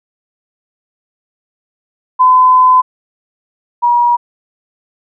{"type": "tone pair in turn", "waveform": "sine", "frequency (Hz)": [1016, 959], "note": ["B5", "A#5"], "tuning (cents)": [49, 49], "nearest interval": "minor second", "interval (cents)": 100, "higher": "first", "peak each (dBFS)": [-4, -7], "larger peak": "first", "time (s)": [[2.19, 2.82], [3.82, 4.17]], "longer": "first", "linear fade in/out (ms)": 20, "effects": []}